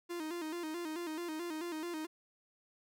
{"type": "tone with vibrato", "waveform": "45% pulse", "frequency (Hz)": 329, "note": "E4", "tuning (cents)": -3, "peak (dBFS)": -38, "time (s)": [0.09, 2.07], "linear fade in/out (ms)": 20, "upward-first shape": "square", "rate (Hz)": 4.6, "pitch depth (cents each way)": 93, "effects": []}